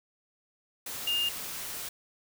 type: tone in noise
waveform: sine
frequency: 2820 Hz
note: F7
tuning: 16 cents sharp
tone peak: -26 dBFS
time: 1.07-1.29 s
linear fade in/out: 5 ms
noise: white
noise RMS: -38 dBFS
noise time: 0.86-1.89 s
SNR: +9 dB
effects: none